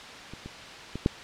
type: clicks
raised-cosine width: 3 ms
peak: -27 / -26 / -20 / -8 dBFS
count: 4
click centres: 0.336 / 0.46 / 0.956 / 1.061 s
effects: white hiss -42 dBFS RMS until 1.23 s + low-pass 4000 Hz 12 dB/octave